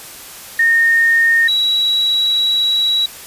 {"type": "tone pair in turn", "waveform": "sine", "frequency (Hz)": [1837, 3892], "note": ["A#6", "B7"], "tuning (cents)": [-26, -26], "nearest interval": "octave + minor second", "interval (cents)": 1300, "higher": "second", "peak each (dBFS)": [-9, -12], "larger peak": "first", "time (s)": [[0.59, 1.48], [1.48, 3.06]], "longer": "second", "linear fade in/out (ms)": 5, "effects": ["white hiss -34 dBFS RMS until 3.26 s", "resampled to 32000 Hz"]}